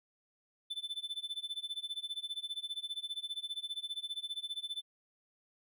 triangle tone with tremolo, 3520 Hz, A7, in tune, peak -33 dBFS, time 0.7-4.82 s, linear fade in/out 10 ms, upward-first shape sine, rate 15 Hz, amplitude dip 95%, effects none

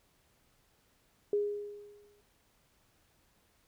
sine tone with exponential decay, 411.8 Hz, G#4, 15 cents flat, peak -25 dBFS, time 1.33-2.21 s, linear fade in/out 2 ms, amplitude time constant 190 ms, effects pink hiss -70 dBFS RMS until 3.67 s

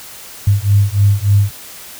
sine beating tone pair, 99.5 / 102.9 Hz, G2 / G#2, +26 / -16 cents, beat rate 3.4 Hz, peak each -12 dBFS, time 0.47-1.51 s, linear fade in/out 5 ms, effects white hiss -34 dBFS RMS until 1.99 s

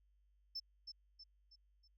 sine tone with echo, 5290 Hz, E8, 5 cents sharp, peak -39 dBFS, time 0.55-0.6 s, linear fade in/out 10 ms, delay 320 ms, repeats 4, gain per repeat -7 dB, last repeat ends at 1.88 s, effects tanh soft clip ceiling -38 dBFS + added 50 Hz sine -70 dBFS peak until 1.97 s

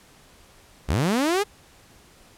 sawtooth linear sweep, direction up, 51.91 to 426.1 Hz, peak -16 dBFS, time 0.88-1.44 s, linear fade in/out 20 ms, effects pink hiss -53 dBFS RMS until 2.37 s + low-pass 12000 Hz 12 dB/octave

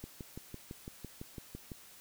click train, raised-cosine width 3 ms, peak -30 dBFS, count 11, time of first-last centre 0.04-1.718 s, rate 5.96 Hz, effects white hiss -56 dBFS RMS until 2 s

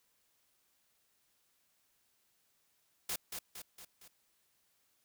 white noise with echo, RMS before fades -37 dBFS, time 3.09-3.16 s, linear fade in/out 5 ms, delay 230 ms, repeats 4, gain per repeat -5 dB, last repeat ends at 4.08 s, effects white hiss -75 dBFS RMS until 5.04 s

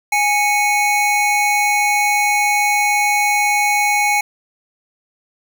square tone pair together, 828.9 / 2213 Hz, G#5 / C#7, -4 / -3 cents, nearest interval octave + perfect fourth, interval 1701 cents, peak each -17 dBFS, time 0.12-4.21 s, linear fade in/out 5 ms, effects none

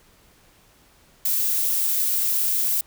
violet noise, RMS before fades -22 dBFS, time 1.25-2.81 s, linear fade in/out 5 ms, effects pink hiss -56 dBFS RMS until 2.86 s

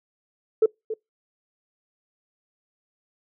sine tone with echo, 440 Hz, A4, in tune, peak -12 dBFS, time 0.62-0.66 s, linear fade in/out 5 ms, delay 280 ms, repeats 1, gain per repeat -13 dB, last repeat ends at 0.94 s, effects noise-tail reverb RT60 0.2 s tail -26 dB re dry + tanh soft clip ceiling -9 dBFS

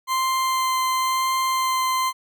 40% pulse tone with vibrato, 1042 Hz, C6, 7 cents flat, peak -19 dBFS, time 0.07-2.13 s, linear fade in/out 50 ms, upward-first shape sine, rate 0.96 Hz, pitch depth 9 cents each way, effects none

